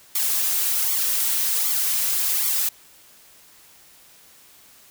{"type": "noise with flanger", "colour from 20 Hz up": "blue", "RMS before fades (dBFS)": -22, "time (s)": [0.15, 2.69], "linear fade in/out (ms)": 5, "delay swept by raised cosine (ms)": [0.89, 5.19], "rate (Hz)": 1.3, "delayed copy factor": 0.75, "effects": ["white hiss -51 dBFS RMS until 4.9 s"]}